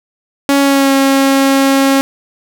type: tone with pitch glide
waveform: sawtooth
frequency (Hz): 279 to 272.2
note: C#4 to C#4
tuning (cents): +11 to -31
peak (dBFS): -4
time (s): 0.49-2.01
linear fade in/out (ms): 0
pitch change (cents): -42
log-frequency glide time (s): 0.59-0.93
effects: none